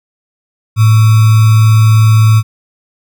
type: tone with sample-and-hold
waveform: sine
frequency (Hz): 109.6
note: A2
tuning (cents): -6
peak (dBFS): -3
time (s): 0.76-2.43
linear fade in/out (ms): 50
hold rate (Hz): 1225
effects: none